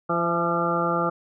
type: harmonic tone with a mistuned harmonic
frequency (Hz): 171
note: F3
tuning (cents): -36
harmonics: 1 / 2 / 3 / 4 / 5 / 7 / 8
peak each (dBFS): -29 / -29 / -28 / -30 / -31 / -26 / -29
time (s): 0.09-1.1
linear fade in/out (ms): 10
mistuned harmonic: 4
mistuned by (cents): -35
effects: none